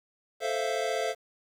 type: chord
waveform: square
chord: F major seventh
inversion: first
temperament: equal with one note detuned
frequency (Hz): 440 / 523.3 / 659.3 / 694.4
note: A4 / C5 / E5 / F5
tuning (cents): 0 / 0 / 0 / -10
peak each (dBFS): -34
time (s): 0.4-1.15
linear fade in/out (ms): 50
effects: low-pass 8000 Hz 12 dB/octave + 9-bit